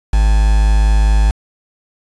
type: tone with quantisation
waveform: triangle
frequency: 52.4 Hz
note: G#1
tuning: 16 cents sharp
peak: -6 dBFS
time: 0.13-1.31 s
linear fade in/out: 5 ms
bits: 4
effects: resampled to 22050 Hz